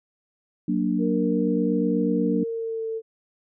sine chord, Gb augmented, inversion none, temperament equal, 185 / 233.1 / 293.7 Hz, Gb3 / Bb3 / D4, 0 / 0 / 0 cents, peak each -25 dBFS, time 0.68-2.44 s, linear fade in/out 5 ms
sine tone with pitch glide, 466.2 to 447 Hz, A#4 to A4, 0 to +27 cents, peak -26 dBFS, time 0.98-3.02 s, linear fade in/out 50 ms, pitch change -73 cents, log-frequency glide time 2.21-2.87 s
effects none

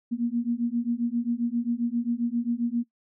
sine beating tone pair, 233.1 / 240.6 Hz, A#3 / B3, 0 / -45 cents, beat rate 7.5 Hz, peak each -27 / -27 dBFS, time 0.11-2.84 s, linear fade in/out 20 ms, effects noise-tail reverb RT60 0.1 s tail -19 dB re dry

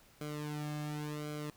sawtooth tone with flanger, 149.6 Hz, D3, 32 cents sharp, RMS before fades -40 dBFS, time 0.21-1.5 s, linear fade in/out 0 ms, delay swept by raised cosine 1.1 to 2.1 ms, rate 0.91 Hz, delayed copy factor -0.85, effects pink hiss -63 dBFS RMS until 1.56 s

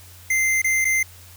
square tone with dropouts, 2082 Hz, C7, 9 cents flat, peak -18 dBFS, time 0.3-1.03 s, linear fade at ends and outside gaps 5 ms, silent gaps 0.618-0.643 / 0.846-0.851 s, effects added 89 Hz sine -45 dBFS peak until 1.36 s + white hiss -47 dBFS RMS until 1.36 s

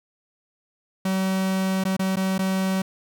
45% pulse tone with dropouts, 189.9 Hz, F#3, 45 cents sharp, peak -21 dBFS, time 1.05-2.82 s, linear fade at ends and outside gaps 5 ms, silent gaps 1.839-1.851 / 1.967-1.993 / 2.159-2.168 / 2.381-2.39 s, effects none

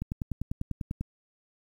click train, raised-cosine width 5 ms, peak -19 dBFS, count 11, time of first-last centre 0.02-1.01 s, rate 10.1 Hz, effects 9-bit

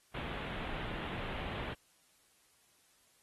pink low-pass noise, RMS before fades -41 dBFS, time 0.14-1.74 s, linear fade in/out 10 ms, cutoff 3500 Hz, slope 48 dB/octave, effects white hiss -69 dBFS RMS until 3.22 s + AAC 32 kbps

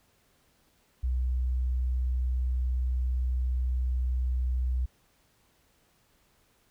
sine tone, 62.7 Hz, B1, 27 cents sharp, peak -25 dBFS, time 1.03-4.86 s, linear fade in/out 10 ms, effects pink hiss -67 dBFS RMS until 6.7 s

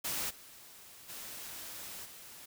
white noise with level steps, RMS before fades -36 / -54 / -45 / -51 dBFS, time 0.04-2.46 s, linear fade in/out 10 ms, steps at 0.29 / 1.08 / 2.04 s, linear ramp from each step 20 ms, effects none

